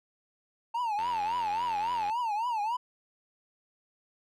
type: tone with vibrato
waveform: triangle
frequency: 900 Hz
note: A5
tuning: 39 cents sharp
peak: -26 dBFS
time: 0.74-2.77 s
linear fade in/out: 10 ms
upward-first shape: triangle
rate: 3.6 Hz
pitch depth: 190 cents each way
type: click train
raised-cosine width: 0.3 ms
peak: -26 dBFS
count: 100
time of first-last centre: 0.99-2.097 s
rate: 89.4 Hz
effects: none